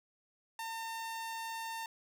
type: tone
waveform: sawtooth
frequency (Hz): 906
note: A#5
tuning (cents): -50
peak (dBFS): -35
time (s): 0.59-1.86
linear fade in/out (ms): 2
effects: none